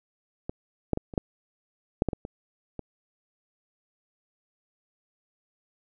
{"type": "clicks", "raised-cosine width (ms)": 2, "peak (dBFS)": [-18, -10, -15, -26, -10, -7, -12, -17, -22, -21], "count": 10, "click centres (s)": [0.495, 0.933, 0.974, 1.138, 1.178, 2.021, 2.087, 2.132, 2.251, 2.793], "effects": []}